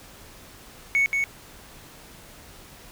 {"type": "tone with echo", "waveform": "triangle", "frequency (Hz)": 2217, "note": "C#7", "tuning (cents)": 0, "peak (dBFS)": -15, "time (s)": [0.95, 1.06], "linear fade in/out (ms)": 0, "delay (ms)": 180, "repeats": 1, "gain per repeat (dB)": -4, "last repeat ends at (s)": 1.24, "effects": ["tanh soft clip ceiling -13 dBFS", "pink hiss -47 dBFS RMS until 2.91 s"]}